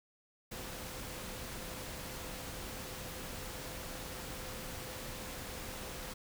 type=tone in noise; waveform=sine; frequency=513 Hz; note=C5; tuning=34 cents flat; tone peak=-53 dBFS; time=0.51-6.14 s; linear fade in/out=10 ms; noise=pink; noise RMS=-44 dBFS; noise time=0.51-6.14 s; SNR=-12 dB; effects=none